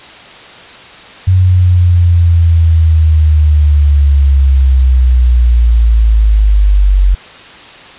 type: linear sweep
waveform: sine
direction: down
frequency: 93.1 to 46.25 Hz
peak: -4 dBFS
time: 1.27-7.15 s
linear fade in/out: 10 ms
effects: white hiss -33 dBFS RMS until 7.98 s + resampled to 8000 Hz